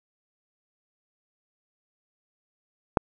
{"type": "click", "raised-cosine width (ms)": 1, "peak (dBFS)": -4, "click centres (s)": 2.972, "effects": []}